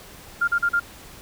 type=tone bursts; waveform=sine; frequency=1400 Hz; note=F6; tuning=4 cents sharp; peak=-17 dBFS; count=4; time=0.41-0.799 s; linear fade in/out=10 ms; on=68 ms; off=39 ms; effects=pink hiss -44 dBFS RMS until 1.21 s